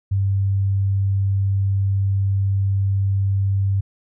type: tone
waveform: sine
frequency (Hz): 98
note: G2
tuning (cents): 0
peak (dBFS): -16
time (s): 0.11-3.81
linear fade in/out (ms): 10
effects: none